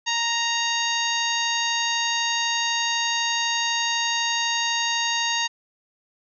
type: harmonic tone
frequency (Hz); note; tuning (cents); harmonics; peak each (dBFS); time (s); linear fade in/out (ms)
932; A#5; -1; 1 / 2 / 3 / 4 / 5 / 6 / 7; -28 / -28 / -28 / -28 / -31 / -38 / -30; 0.06-5.48; 20
effects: none